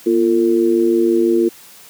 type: tone with amplitude modulation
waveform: sine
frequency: 345.1 Hz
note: F4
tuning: 21 cents flat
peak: -7 dBFS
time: 0.06-1.49 s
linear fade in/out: 10 ms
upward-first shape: sine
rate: 106 Hz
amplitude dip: 90%
effects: white hiss -42 dBFS RMS until 1.89 s + high-pass 100 Hz 12 dB/octave